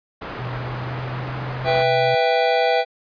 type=low-pass noise; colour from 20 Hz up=white; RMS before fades=-32 dBFS; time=0.21-1.83 s; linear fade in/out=10 ms; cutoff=1300 Hz; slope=12 dB/octave
type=tone with pitch glide; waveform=sine; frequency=123.47 to 128.19 Hz; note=B2 to C3; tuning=0 to -35 cents; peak=-27 dBFS; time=0.39-2.15 s; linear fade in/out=5 ms; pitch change=+65 cents; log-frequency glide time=0.55-1.35 s
type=chord; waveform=square; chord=E minor; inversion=second; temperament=just; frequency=494.4 / 659.3 / 791.1 Hz; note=B4 / E5 / G5; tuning=+2 / 0 / +16 cents; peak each=-21 dBFS; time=1.64-2.85 s; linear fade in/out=50 ms
effects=resampled to 11025 Hz